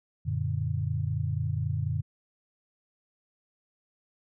sine chord, Gb augmented, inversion none, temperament equal, 92.5 / 116.54 / 146.83 Hz, Gb2 / Bb2 / D3, 0 / 0 / 0 cents, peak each -31 dBFS, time 0.25-2.02 s, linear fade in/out 20 ms, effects none

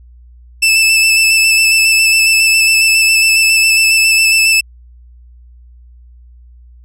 sawtooth tone with vibrato, 2637 Hz, E7, in tune, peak -4 dBFS, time 0.62-4.61 s, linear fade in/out 10 ms, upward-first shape square, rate 7.3 Hz, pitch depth 14 cents each way, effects added 60 Hz sine -37 dBFS peak until 6.84 s + low-pass 12000 Hz 12 dB/octave

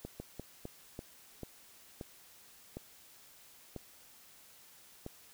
slowing click train, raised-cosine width 2 ms, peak -28 dBFS, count 10, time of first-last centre 0.05-5.064 s, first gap 150 ms, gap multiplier 1.31, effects white hiss -59 dBFS RMS until 5.33 s

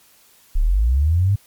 sine linear sweep, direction up, 30.04 to 103.83 Hz, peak -13 dBFS, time 0.55-1.36 s, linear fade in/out 10 ms, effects white hiss -53 dBFS RMS until 1.46 s + MP3 96 kbps

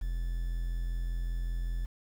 triangle tone with quantisation, 42.62 Hz, F1, 41 cents flat, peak -28 dBFS, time 0.01-1.86 s, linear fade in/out 10 ms, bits 9, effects none

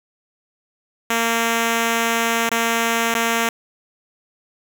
5% pulse tone with dropouts, 230 Hz, A#3, 23 cents flat, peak -6 dBFS, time 1.1-3.49 s, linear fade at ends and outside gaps 2 ms, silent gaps 2.492-2.515 / 3.141-3.15 s, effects 7-bit

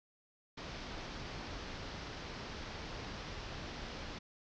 pink low-pass noise, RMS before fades -45 dBFS, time 0.57-4.19 s, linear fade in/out 10 ms, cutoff 5700 Hz, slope 48 dB/octave, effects none

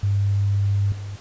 sine tone with level steps, 100 Hz, G2, 35 cents sharp, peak -17 / -29 dBFS, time 0.03-1.16 s, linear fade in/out 5 ms, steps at 0.92 s, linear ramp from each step 2 ms, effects pink hiss -45 dBFS RMS until 1.2 s + resampled to 16000 Hz

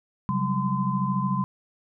sine tone cluster, 136 / 184.1 / 197.6 / 1025 Hz, C#3 / F#3 / G3 / C6, -33 / -8 / +14 / -36 cents, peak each -28 dBFS, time 0.29-1.44 s, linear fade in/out 0 ms, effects none

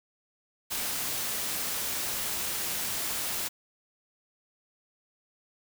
white noise, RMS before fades -32 dBFS, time 0.7-3.49 s, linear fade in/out 20 ms, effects none

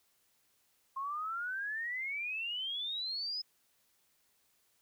sine exponential sweep, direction up, 1061 to 5130 Hz, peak -35 dBFS, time 0.96-3.42 s, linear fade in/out 10 ms, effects white hiss -73 dBFS RMS until 4.81 s

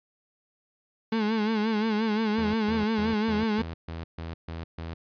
35% pulse tone with vibrato, 217.2 Hz, A3, 22 cents flat, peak -22 dBFS, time 1.12-3.62 s, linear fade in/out 5 ms, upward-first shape sine, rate 5.7 Hz, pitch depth 74 cents each way
sawtooth tone bursts, 82.41 Hz, E2, in tune, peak -30 dBFS, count 9, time 2.38-4.94 s, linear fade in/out 5 ms, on 160 ms, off 140 ms
effects resampled to 11025 Hz

